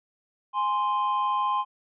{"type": "tone pair together", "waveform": "triangle", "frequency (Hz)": [830.1, 1044], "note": ["G#5", "C6"], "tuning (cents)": [-1, -4], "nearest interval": "major third", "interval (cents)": 397, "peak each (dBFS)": [-27, -22], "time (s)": [0.53, 1.65], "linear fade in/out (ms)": 50, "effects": ["resampled to 8000 Hz"]}